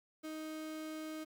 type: tone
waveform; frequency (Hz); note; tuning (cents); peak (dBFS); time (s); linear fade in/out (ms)
35% pulse; 312.6; D#4; +8; -40; 0.23-1.25; 20
effects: 11-bit